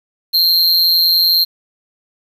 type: tone with amplitude modulation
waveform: square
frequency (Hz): 4186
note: C8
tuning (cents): 0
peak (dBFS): -7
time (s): 0.33-1.45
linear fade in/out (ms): 20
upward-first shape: sine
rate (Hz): 171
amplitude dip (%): 75
effects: 7-bit